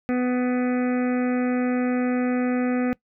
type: harmonic tone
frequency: 249.3 Hz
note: B3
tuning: 16 cents sharp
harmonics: 1 / 2 / 3 / 5 / 6 / 7 / 8 / 9 / 10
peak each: -21 / -28 / -34 / -38 / -39 / -41 / -40 / -44 / -44 dBFS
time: 0.09-2.93 s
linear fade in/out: 0 ms
effects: noise-tail reverb RT60 0.1 s tail -21 dB re dry